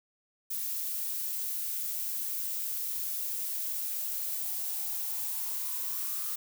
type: noise with high-pass filter sweep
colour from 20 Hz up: violet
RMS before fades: -34 dBFS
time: 0.5-6.36 s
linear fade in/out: 10 ms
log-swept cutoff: 230 to 1200 Hz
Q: 9.2
effects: none